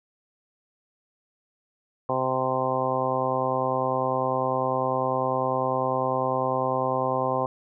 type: harmonic tone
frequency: 130 Hz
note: C3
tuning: 11 cents flat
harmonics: 1 / 2 / 3 / 4 / 5 / 6 / 7 / 8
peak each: -34 / -34 / -33 / -28 / -31 / -30 / -32 / -29 dBFS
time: 2.09-7.46 s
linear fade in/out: 2 ms
effects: none